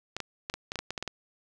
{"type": "clicks", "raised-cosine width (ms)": 0.2, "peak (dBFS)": -16, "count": 11, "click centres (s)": [0.166, 0.203, 0.499, 0.54, 0.719, 0.757, 0.79, 0.906, 0.978, 1.026, 1.077], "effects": []}